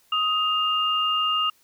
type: tone pair together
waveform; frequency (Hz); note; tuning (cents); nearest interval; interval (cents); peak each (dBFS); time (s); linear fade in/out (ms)
sine; 1253 / 2813; D#6 / F7; +12 / +12; octave + major second; 1400; -23; 0.12-1.5; 5
effects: white hiss -61 dBFS RMS until 1.63 s